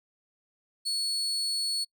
35% pulse tone, 4400 Hz, C#8, 14 cents flat, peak -26 dBFS, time 0.85-1.85 s, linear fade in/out 20 ms, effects noise-tail reverb RT60 0.1 s tail -25 dB re dry

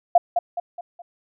sine tone with echo, 698.5 Hz, F5, in tune, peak -9 dBFS, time 0.15-0.18 s, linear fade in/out 5 ms, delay 210 ms, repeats 4, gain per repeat -7 dB, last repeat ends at 1.02 s, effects none

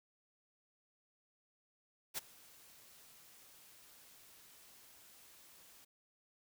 white noise with ADSR envelope, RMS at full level -38 dBFS, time 2.14-5.85 s, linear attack 36 ms, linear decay 20 ms, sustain -23 dB, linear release 10 ms, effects none

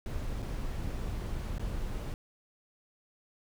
brown noise with dropouts, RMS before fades -35 dBFS, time 0.06-2.14 s, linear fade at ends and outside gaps 1 ms, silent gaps 0.422-0.426 / 1.583-1.595 s, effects none

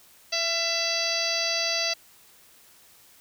harmonic tone with a mistuned harmonic, 667 Hz, E5, 20 cents sharp, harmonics 1 / 2 / 3 / 4 / 5 / 6 / 7 / 8 / 9, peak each -32 / -39 / -34 / -32 / -37 / -33 / -28 / -37 / -33 dBFS, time 0.32-1.94 s, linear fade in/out 10 ms, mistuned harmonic 2, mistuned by +43 cents, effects white hiss -55 dBFS RMS until 3.2 s

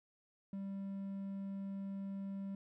triangle tone, 196 Hz, G3, in tune, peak -38 dBFS, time 0.53-2.55 s, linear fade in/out 2 ms, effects none

